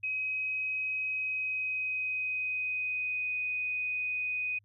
sine tone with pitch glide, 2533 to 2494 Hz, D#7 to D#7, +30 to +3 cents, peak -30 dBFS, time 0.03-4.59 s, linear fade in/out 10 ms, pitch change -27 cents, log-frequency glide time 1.1-3.36 s, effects added 102 Hz sine -64 dBFS peak until 4.64 s

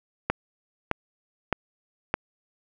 click train, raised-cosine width 0.5 ms, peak -7 dBFS, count 4, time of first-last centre 0.3-2.14 s, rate 1.63 Hz, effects none

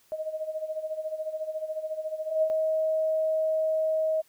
sine tone with tremolo, 626 Hz, D#5, 10 cents sharp, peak -27 dBFS, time 0.12-2.5 s, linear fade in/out 0 ms, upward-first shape sine, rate 14 Hz, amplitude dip 75%
sine tone, 632 Hz, D#5, 27 cents sharp, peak -23 dBFS, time 2.3-4.22 s, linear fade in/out 20 ms
effects white hiss -63 dBFS RMS until 4.28 s

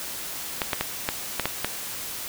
clicks, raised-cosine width 0.3 ms, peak -7 dBFS, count 7, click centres 0.618 / 0.732 / 0.81 / 1.089 / 1.397 / 1.456 / 1.646 s, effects white hiss -34 dBFS RMS until 2.28 s

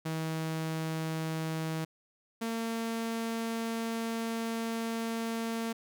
sawtooth tone pair in turn, 160 / 227.8 Hz, D#3 / A#3, +49 / -40 cents, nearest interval tritone, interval 611 cents, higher second, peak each -28 dBFS, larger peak neither, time 0.05-1.85 / 2.41-5.73 s, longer second, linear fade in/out 10 ms, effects none

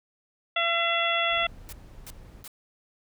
harmonic tone, 677 Hz, E5, 46 cents sharp, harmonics 1 / 2 / 3 / 4 / 5, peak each -29 / -29 / -29 / -29 / -29 dBFS, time 0.56-1.47 s, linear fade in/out 5 ms
brown noise, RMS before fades -46 dBFS, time 1.29-2.46 s, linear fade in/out 50 ms
white noise bursts, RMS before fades -42 dBFS, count 3, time 1.69-2.478 s, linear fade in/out 0 ms, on 36 ms, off 340 ms
effects none

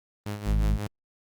sawtooth tone with tremolo, 103.5 Hz, G#2, 5 cents flat, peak -25 dBFS, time 0.26-0.87 s, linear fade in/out 0 ms, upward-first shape sine, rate 5.6 Hz, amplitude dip 65%
harmonic tone, 52.3 Hz, G#1, 13 cents sharp, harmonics 1 / 2 / 3 / 4, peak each -21 / -27 / -31 / -33 dBFS, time 0.45-0.79 s, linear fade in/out 50 ms
effects Opus 32 kbps

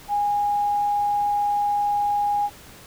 sine tone, 821 Hz, G#5, 20 cents flat, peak -19 dBFS, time 0.08-2.5 s, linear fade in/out 50 ms, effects pink hiss -45 dBFS RMS until 2.86 s

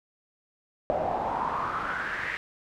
brown noise with band-pass filter sweep, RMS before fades -30 dBFS, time 0.9-2.37 s, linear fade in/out 0 ms, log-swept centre 640 to 2000 Hz, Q 5.1, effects none

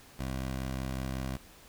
15% pulse tone, 65.41 Hz, C2, in tune, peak -27 dBFS, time 0.19-1.37 s, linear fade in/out 5 ms, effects pink hiss -55 dBFS RMS until 1.68 s

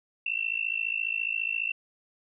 sine tone with amplitude modulation, 2697 Hz, E7, 39 cents sharp, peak -23 dBFS, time 0.26-1.72 s, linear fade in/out 5 ms, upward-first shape sine, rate 54.6 Hz, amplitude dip 95%, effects none

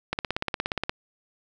click train, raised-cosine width 0.3 ms, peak -10 dBFS, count 14, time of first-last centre 0.13-0.895 s, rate 17 Hz, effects none

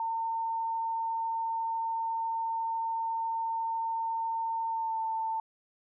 sine tone with pitch glide, 907 to 893.5 Hz, A#5 to A5, -48 to +26 cents, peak -29 dBFS, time 0-5.4 s, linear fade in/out 2 ms, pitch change -26 cents, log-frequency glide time 4.68-4.98 s, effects none

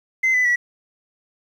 sine tone with pitch steps, 2062 / 2001 / 1941.8 Hz, C7 / B6 / B6, -26 / +22 / -30 cents, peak -13 dBFS, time 0.23-0.56 s, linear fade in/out 10 ms, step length 110 ms, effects tanh soft clip ceiling -13 dBFS + 8-bit

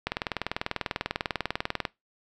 click train, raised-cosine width 0.3 ms, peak -11 dBFS, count 37, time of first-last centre 0.07-1.852 s, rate 20.2 Hz, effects noise-tail reverb RT60 0.2 s tail -21 dB re dry

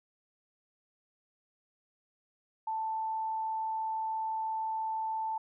sine tone, 883 Hz, A5, 6 cents sharp, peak -31 dBFS, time 2.67-5.38 s, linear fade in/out 5 ms, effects none

